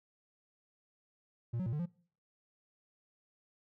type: tone with pitch steps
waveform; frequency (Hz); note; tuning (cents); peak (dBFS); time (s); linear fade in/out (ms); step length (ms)
triangle; 117.7 / 184.5 / 115.1 / 149.5 / 174.1; A#2 / F#3 / A#2 / D3 / F3; +17 / -5 / -22 / +31 / -5; -31; 1.53-1.86; 10; 66
effects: noise-tail reverb RT60 0.5 s tail -23 dB re dry